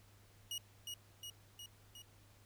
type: tone with echo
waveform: sawtooth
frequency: 2892 Hz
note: F#7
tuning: 40 cents flat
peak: -37 dBFS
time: 0.51-0.58 s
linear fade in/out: 2 ms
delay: 360 ms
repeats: 4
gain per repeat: -3 dB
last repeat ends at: 2.02 s
effects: added 101 Hz sine -64 dBFS peak until 2.45 s + pink hiss -67 dBFS RMS until 2.45 s